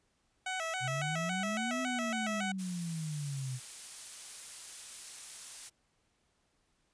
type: tone with vibrato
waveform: 15% pulse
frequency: 698.5 Hz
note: F5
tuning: in tune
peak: -28 dBFS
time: 0.46-2.52 s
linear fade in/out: 5 ms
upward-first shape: square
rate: 3.6 Hz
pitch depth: 120 cents each way
type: exponential two-way sweep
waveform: sine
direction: up then down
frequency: 125.1 to 258.3 to 125.1 Hz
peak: -35 dBFS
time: 0.8-3.6 s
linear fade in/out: 50 ms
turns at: 1.81 s
type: noise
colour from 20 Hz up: blue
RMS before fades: -43 dBFS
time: 2.58-5.7 s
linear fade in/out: 20 ms
effects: pink hiss -75 dBFS RMS until 6.93 s + resampled to 22050 Hz